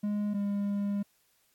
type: tone pair in turn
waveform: triangle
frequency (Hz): 207.2 / 202.1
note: G#3 / G#3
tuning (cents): -4 / -47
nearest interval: unison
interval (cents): 43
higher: first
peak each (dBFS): -26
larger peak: neither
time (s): 0.03-0.34 / 0.34-1.03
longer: second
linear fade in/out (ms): 10
effects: white hiss -70 dBFS RMS until 1.54 s + AAC 64 kbps